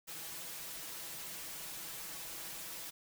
white noise with comb filter, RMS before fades -45 dBFS, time 0.07-2.91 s, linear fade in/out 20 ms, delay 6.1 ms, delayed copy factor +0.8, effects none

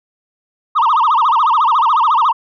sine tone with vibrato, 1068 Hz, C6, 35 cents sharp, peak -7 dBFS, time 0.75-2.33 s, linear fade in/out 20 ms, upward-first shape sine, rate 14 Hz, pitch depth 300 cents each way, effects tanh soft clip ceiling -8 dBFS

